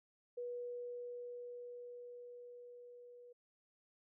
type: tone with level ramp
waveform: sine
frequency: 486.1 Hz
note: B4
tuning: 28 cents flat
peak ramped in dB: -40 to -55 dBFS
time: 0.37-3.33 s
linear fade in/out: 10 ms
effects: none